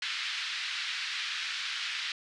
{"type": "band-pass noise", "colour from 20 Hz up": "white", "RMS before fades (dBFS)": -35, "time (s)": [0.02, 2.12], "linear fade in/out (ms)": 2, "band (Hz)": [1500, 4200], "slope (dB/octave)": 24, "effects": ["resampled to 24000 Hz"]}